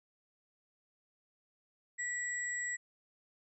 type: tone pair together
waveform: sine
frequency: 1947 / 7707 Hz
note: B6 / B8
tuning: -25 / -43 cents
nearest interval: 2 octaves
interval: 2382 cents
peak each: -36 / -40 dBFS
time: 1.98-2.77 s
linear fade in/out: 20 ms
effects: none